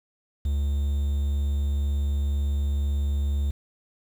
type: tone with quantisation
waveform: triangle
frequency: 71 Hz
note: C#2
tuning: 42 cents sharp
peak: -20 dBFS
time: 0.45-3.51 s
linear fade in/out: 5 ms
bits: 8
effects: none